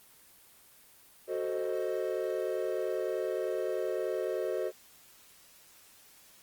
triangle chord, F# diminished seventh, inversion none, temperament equal, 370 / 440 / 523.3 / 622.3 Hz, F#4 / A4 / C5 / Eb5, 0 / 0 / 0 / 0 cents, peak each -33 / -34 / -34 / -35 dBFS, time 1.27-4.72 s, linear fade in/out 50 ms, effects white hiss -58 dBFS RMS until 6.42 s + Opus 24 kbps

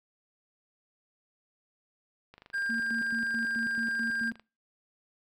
click train, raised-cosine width 0.3 ms, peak -34 dBFS, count 52, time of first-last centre 2.34-4.396 s, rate 24.8 Hz
triangle tone, 1600 Hz, G6, 35 cents sharp, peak -27 dBFS, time 2.53-4.31 s, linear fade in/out 20 ms
sine tone with tremolo, 229 Hz, A#3, 31 cents flat, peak -33 dBFS, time 2.69-4.33 s, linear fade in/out 10 ms, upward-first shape square, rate 4.6 Hz, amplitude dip 75%
effects noise-tail reverb RT60 0.3 s tail -22 dB re dry

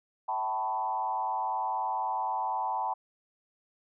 sine tone with frequency modulation, 878 Hz, A5, 4 cents flat, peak -28 dBFS, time 0.28-2.94 s, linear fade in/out 10 ms, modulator 109 Hz, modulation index 1.3, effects none

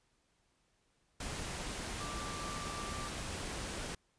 sine tone in noise, 1174.7 Hz, D6, in tune, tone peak -44 dBFS, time 2-3.08 s, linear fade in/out 5 ms, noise pink, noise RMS -41 dBFS, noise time 1.2-3.95 s, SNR -6 dB, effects pink hiss -75 dBFS RMS until 4.18 s + resampled to 22050 Hz

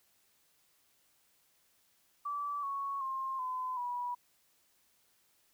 sine tone with pitch steps, 1157 / 1108.6 / 1062.2 / 1017.8 / 975.2 Hz, D6 / C#6 / C6 / C6 / B5, -26 / 0 / +26 / -48 / -22 cents, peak -34 dBFS, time 2.25-4.15 s, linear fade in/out 10 ms, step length 380 ms, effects white hiss -71 dBFS RMS until 5.53 s

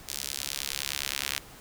sawtooth tone with high-pass filter sweep, 69.7 Hz, C#2, 10 cents sharp, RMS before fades -34 dBFS, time 0.08-1.39 s, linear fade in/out 10 ms, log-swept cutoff 4900 to 2400 Hz, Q 0.92, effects pink hiss -49 dBFS RMS until 1.6 s

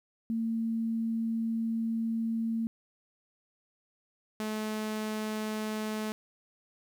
sine / sawtooth tone pair in turn, 226.8 / 215.6 Hz, A#3 / A3, -47 / -35 cents, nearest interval minor second, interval 88 cents, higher first, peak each -28 dBFS, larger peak neither, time 0.3-2.67 / 4.4-6.12 s, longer first, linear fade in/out 0 ms, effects 11-bit

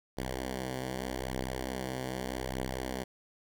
5% pulse beating tone pair, 63.8 / 64.62 Hz, C2 / C2, -43 / -21 cents, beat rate 0.82 Hz, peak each -30 / -24 dBFS, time 0.17-3.04 s, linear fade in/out 10 ms, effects none

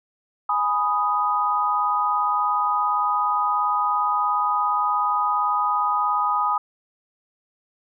sine chord, G# minor, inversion none, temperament equal, 830.6 / 987.8 / 1244.5 Hz, G#5 / B5 / D#6, 0 / 0 / 0 cents, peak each -25 / -25 / -21 dBFS, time 0.49-6.58 s, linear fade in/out 5 ms, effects none

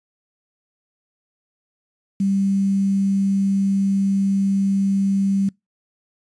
sine tone with quantisation, 196 Hz, G3, in tune, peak -16 dBFS, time 2.2-5.49 s, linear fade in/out 5 ms, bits 7, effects noise-tail reverb RT60 0.2 s tail -26 dB re dry + resampled to 22050 Hz

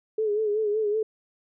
sine tone with vibrato, 425.1 Hz, G#4, 40 cents sharp, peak -22 dBFS, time 0.18-1.03 s, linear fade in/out 5 ms, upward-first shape sine, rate 5.3 Hz, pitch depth 63 cents each way, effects none

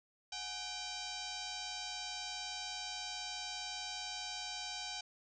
sine tone with frequency modulation, 830.6 Hz, G#5, in tune, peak -40 dBFS, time 0.32-5.01 s, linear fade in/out 5 ms, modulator 781 Hz, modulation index 7.2, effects none

